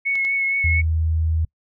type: tone with vibrato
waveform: sine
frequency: 2197 Hz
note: C#7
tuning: 16 cents flat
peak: -18 dBFS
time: 0.05-0.82 s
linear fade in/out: 20 ms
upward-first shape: triangle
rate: 4.3 Hz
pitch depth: 22 cents each way
type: clicks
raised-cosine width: 0.2 ms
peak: -20 dBFS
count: 2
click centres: 0.155 / 0.25 s
type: tone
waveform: sine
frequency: 80.3 Hz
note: E2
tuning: 45 cents flat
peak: -17 dBFS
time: 0.64-1.45 s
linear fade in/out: 5 ms
effects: noise-tail reverb RT60 0.1 s tail -26 dB re dry